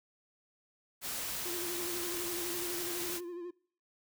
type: noise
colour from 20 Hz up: white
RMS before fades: -38 dBFS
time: 1.01-3.21 s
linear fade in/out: 50 ms
type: tone with vibrato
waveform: triangle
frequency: 349.2 Hz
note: F4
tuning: in tune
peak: -37 dBFS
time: 1.45-3.51 s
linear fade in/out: 10 ms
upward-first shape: sine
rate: 12 Hz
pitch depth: 48 cents each way
effects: noise-tail reverb RT60 0.5 s tail -22 dB re dry